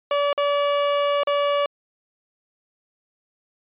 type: tone with dropouts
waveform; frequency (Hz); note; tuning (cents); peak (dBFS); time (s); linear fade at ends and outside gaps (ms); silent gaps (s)
30% pulse; 574; D5; -40; -16; 0.11-1.66; 2; 0.33-0.377 / 1.234-1.272
effects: resampled to 8000 Hz